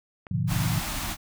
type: click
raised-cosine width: 0.5 ms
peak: -25 dBFS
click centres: 0.268 s
type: chord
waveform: sine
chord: G# diminished seventh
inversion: none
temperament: equal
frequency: 103.83 / 123.47 / 146.83 / 174.61 Hz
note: G#2 / B2 / D3 / F3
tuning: 0 / 0 / 0 / 0 cents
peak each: -29 dBFS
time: 0.31-0.8 s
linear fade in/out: 5 ms
type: band-stop noise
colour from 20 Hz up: pink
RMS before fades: -31 dBFS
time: 0.47-1.17 s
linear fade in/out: 50 ms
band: 320 to 640 Hz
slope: 48 dB/octave
effects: none

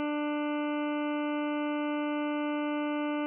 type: harmonic tone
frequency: 296.4 Hz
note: D4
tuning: 16 cents sharp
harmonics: 1 / 2 / 3 / 4 / 5 / 7 / 8 / 9 / 10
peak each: -30 / -36 / -40 / -42 / -44 / -47 / -48 / -49 / -50 dBFS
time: 0-3.26 s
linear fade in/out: 0 ms
effects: none

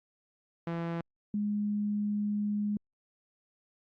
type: tone pair in turn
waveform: sawtooth / sine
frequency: 168.1 / 207.4 Hz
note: E3 / G#3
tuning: +34 / -2 cents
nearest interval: major third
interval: 364 cents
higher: second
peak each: -28 dBFS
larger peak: neither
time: 0.67-1.01 / 1.34-2.77 s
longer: second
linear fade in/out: 2 ms
effects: low-pass 2000 Hz 12 dB/octave + Opus 48 kbps

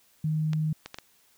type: tone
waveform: sine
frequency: 155.56 Hz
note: D#3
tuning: in tune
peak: -24 dBFS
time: 0.24-0.73 s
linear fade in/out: 5 ms
type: clicks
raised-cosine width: 0.2 ms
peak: -20 dBFS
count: 4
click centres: 0.533 / 0.86 / 0.944 / 0.986 s
effects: white hiss -63 dBFS RMS until 1.37 s

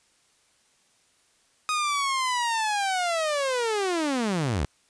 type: linear sweep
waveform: sawtooth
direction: down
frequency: 1252 to 60 Hz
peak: -20 dBFS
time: 1.69-4.65 s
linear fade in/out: 0 ms
effects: white hiss -64 dBFS RMS until 4.89 s + resampled to 22050 Hz

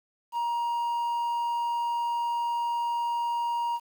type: tone with quantisation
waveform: triangle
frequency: 944 Hz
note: A#5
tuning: 22 cents sharp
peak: -24 dBFS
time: 0.32-3.8 s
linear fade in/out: 50 ms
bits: 9
effects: none

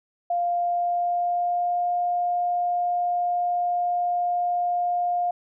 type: tone with pitch glide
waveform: sine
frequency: 698.5 to 707 Hz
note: F5 to F5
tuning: 0 to +21 cents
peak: -21 dBFS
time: 0.3-5.31 s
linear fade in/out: 5 ms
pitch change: +21 cents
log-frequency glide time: 0.42-1.9 s
effects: none

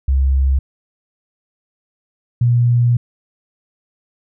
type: tone pair in turn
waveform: sine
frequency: 67.1 / 120.42 Hz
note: C2 / B2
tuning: +44 / -43 cents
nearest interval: minor seventh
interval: 1013 cents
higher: second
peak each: -11 / -10 dBFS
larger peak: second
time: 0.08-0.59 / 2.41-2.97 s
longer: second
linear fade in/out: 5 ms
effects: none

